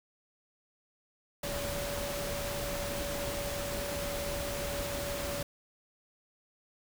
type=tone in noise; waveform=sine; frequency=571 Hz; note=D5; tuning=49 cents flat; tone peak=-37 dBFS; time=1.43-5.43 s; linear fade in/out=5 ms; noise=pink; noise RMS=-37 dBFS; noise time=1.43-5.43 s; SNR=-3 dB; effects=none